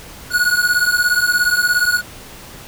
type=beating tone pair; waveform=square; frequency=1448 / 1465 Hz; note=F#6 / F#6; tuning=-38 / -18 cents; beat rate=17 Hz; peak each=-17 dBFS; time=0.3-2.02 s; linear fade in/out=50 ms; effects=pink hiss -37 dBFS RMS until 2.67 s